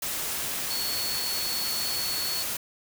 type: tone in noise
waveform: sine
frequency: 4400 Hz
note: C#8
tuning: 14 cents flat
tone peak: -30 dBFS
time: 0.7-2.43 s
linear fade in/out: 5 ms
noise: white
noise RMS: -31 dBFS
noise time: 0.02-2.57 s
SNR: -2 dB
effects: none